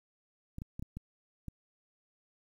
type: clicks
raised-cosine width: 5 ms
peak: -28 dBFS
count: 6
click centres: 0.584 / 0.619 / 0.795 / 0.825 / 0.97 / 1.483 s
effects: 10-bit